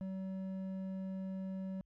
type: tone with hard clipping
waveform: sine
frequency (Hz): 190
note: F#3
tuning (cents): +46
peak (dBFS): -40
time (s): 0.01-1.81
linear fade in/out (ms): 0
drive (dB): 6
effects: added 50 Hz sine -70 dBFS peak until 1.85 s